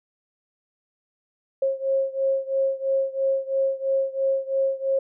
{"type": "beating tone pair", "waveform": "sine", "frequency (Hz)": [538, 541], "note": ["C5", "C#5"], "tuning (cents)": [48, -42], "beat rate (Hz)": 3, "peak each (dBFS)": [-23, -25], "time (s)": [1.62, 4.99], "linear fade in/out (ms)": 5, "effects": []}